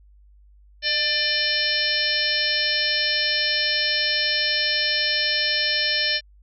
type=harmonic tone with a mistuned harmonic; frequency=600 Hz; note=D5; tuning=37 cents sharp; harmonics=1 / 3 / 4 / 5 / 6 / 7 / 8 / 9; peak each=-34 / -26 / -30 / -27 / -31 / -26 / -34 / -25 dBFS; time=0.82-6.21 s; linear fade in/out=50 ms; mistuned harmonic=3; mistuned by=-31 cents; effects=added 50 Hz sine -49 dBFS peak until 6.42 s